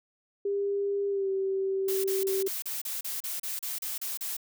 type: tone with pitch glide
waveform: sine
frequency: 400.8 to 386 Hz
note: G4 to G4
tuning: +38 to -27 cents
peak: -26 dBFS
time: 0.45-2.48 s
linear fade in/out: 5 ms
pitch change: -65 cents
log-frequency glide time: 1.09-1.29 s
type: noise bursts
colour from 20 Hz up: blue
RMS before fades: -34 dBFS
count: 13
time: 1.88-4.368 s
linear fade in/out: 5 ms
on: 160 ms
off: 34 ms
effects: none